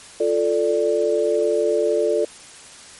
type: chord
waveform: sine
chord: D minor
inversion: first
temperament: equal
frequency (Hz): 349.2 / 440 / 587.3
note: F4 / A4 / D5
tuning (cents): 0 / 0 / 0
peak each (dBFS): -23 / -19 / -21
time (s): 0.2-2.25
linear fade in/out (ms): 5
effects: white hiss -42 dBFS RMS until 2.99 s + MP3 48 kbps